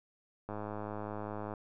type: click train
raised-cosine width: 1 ms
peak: -26 dBFS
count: 111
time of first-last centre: 0.49-1.538 s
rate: 105 Hz
effects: none